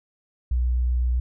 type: tone with vibrato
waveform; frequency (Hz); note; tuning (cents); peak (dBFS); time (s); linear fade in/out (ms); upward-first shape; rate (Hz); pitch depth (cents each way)
sine; 61.4; B1; -9; -19; 0.51-1.2; 5; sine; 7.9; 8
effects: none